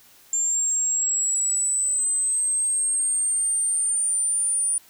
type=linear sweep; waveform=sine; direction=up; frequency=7310 to 9397 Hz; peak=-20 dBFS; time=0.33-4.78 s; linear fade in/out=2 ms; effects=white hiss -53 dBFS RMS until 4.89 s